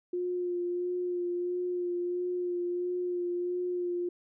sine tone with vibrato, 355.1 Hz, F4, 29 cents sharp, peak -29 dBFS, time 0.13-4.09 s, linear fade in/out 5 ms, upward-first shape sine, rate 1.5 Hz, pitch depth 18 cents each way, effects none

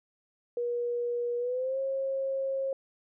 sine tone with pitch glide, 480 to 538.8 Hz, B4 to C#5, -49 to -49 cents, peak -28 dBFS, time 0.57-2.73 s, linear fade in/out 2 ms, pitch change +200 cents, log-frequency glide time 1.38-1.79 s, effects none

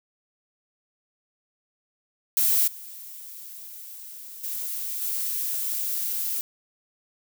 violet noise with level steps, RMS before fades -21 / -41 / -31 / -28 dBFS, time 2.37-6.41 s, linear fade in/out 0 ms, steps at 2.67 / 4.43 / 5.01 s, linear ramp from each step 10 ms, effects none

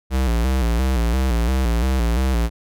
square tone with vibrato, 61.3 Hz, B1, 12 cents flat, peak -17 dBFS, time 0.1-2.5 s, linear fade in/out 50 ms, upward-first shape square, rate 2.9 Hz, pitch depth 110 cents each way, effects none

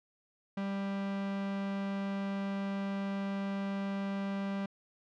45% pulse tone, 197.1 Hz, G3, 10 cents sharp, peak -33 dBFS, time 0.57-4.66 s, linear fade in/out 5 ms, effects low-pass 3000 Hz 12 dB/octave

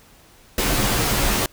pink noise with comb filter, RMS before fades -20 dBFS, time 0.58-1.46 s, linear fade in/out 2 ms, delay 12 ms, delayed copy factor -0.55, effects pink hiss -51 dBFS RMS until 1.52 s

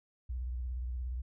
sine tone with vibrato, 61.74 Hz, B1, in tune, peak -34 dBFS, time 0.29-1.22 s, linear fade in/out 10 ms, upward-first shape sine, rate 17 Hz, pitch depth 120 cents each way, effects none

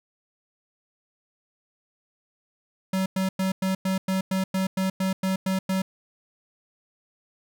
square tone bursts, 189.6 Hz, F#3, 43 cents sharp, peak -23 dBFS, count 13, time 2.93-5.82 s, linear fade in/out 5 ms, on 130 ms, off 100 ms, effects none

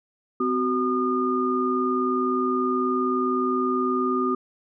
sine tone cluster, 255.2 / 374.3 / 1218 Hz, C4 / F#4 / D#6, -43 / +20 / -37 cents, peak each -25 dBFS, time 0.4-4.35 s, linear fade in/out 5 ms, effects none

